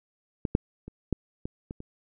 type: clicks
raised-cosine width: 3 ms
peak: -15 / -7 / -27 / -12 / -20 / -23 / -27 dBFS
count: 7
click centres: 0.452 / 0.551 / 0.88 / 1.127 / 1.455 / 1.709 / 1.804 s
effects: none